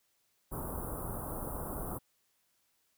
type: band-stop noise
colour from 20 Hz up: pink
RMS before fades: -39 dBFS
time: 0.51-1.99 s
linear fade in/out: 20 ms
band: 1300 to 9700 Hz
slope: 48 dB/octave
effects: white hiss -75 dBFS RMS until 2.97 s